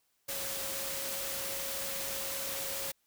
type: tone in noise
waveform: sine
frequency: 546 Hz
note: C#5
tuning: 26 cents flat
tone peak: -44 dBFS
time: 0.28-2.92 s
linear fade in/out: 10 ms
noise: white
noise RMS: -37 dBFS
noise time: 0.28-2.92 s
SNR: -10 dB
effects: white hiss -75 dBFS RMS until 3.06 s